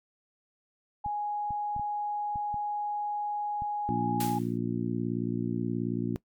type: tone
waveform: sine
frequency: 830.6 Hz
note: G#5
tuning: in tune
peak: -29 dBFS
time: 1.04-4.39 s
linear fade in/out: 10 ms
type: clicks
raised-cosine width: 5 ms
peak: -29 dBFS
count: 7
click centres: 1.062 / 1.507 / 1.764 / 1.796 / 2.358 / 2.543 / 3.621 s
type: harmonic tone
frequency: 58.6 Hz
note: A#1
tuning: 10 cents sharp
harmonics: 2 / 3 / 4 / 5 / 6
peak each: -35 / -34 / -32 / -34 / -36 dBFS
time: 3.89-6.16 s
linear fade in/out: 0 ms
type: noise with exponential decay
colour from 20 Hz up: white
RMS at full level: -33 dBFS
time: 4.2-4.58 s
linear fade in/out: 5 ms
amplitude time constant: 82 ms
effects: noise-tail reverb RT60 0.1 s tail -20 dB re dry + MP3 96 kbps